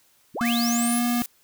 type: linear sweep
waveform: sine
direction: up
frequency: 87.31 to 10930 Hz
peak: -27 dBFS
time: 0.34-1 s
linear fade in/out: 20 ms
type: tone with pitch glide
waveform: square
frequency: 236.3 to 240.4 Hz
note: A#3 to B3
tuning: +24 to -46 cents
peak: -22 dBFS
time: 0.41-1.22 s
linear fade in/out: 0 ms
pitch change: +30 cents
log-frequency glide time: 0.85-1.03 s
type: noise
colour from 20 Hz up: blue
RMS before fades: -33 dBFS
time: 0.45-1.26 s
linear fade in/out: 2 ms
effects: white hiss -61 dBFS RMS until 1.43 s